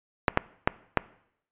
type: clicks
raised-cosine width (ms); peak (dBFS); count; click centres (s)
0.5; -4; 4; 0.282 / 0.374 / 0.675 / 0.973
effects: noise-tail reverb RT60 0.7 s tail -20 dB re dry + resampled to 8000 Hz